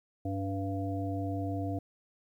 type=harmonic tone with a mistuned harmonic; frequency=98 Hz; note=G2; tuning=in tune; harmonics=1 / 3 / 5 / 7; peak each=-34 / -35 / -43 / -39 dBFS; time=0.25-1.79 s; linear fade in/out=5 ms; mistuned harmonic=3; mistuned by=-35 cents; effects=11-bit